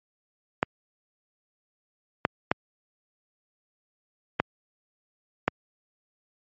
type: clicks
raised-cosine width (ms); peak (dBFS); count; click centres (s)
0.5; -5; 5; 0.629 / 2.251 / 2.515 / 4.4 / 5.48
effects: high-pass 100 Hz 12 dB/octave + MP3 32 kbps